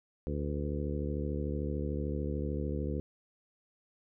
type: harmonic tone with a mistuned harmonic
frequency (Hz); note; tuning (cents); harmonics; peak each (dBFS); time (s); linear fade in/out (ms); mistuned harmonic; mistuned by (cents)
73.42; D2; 0; 1 / 2 / 3 / 4 / 5 / 6 / 7; -35 / -38 / -40 / -41 / -42 / -43 / -43; 0.27-3; 0; 7; -38
effects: none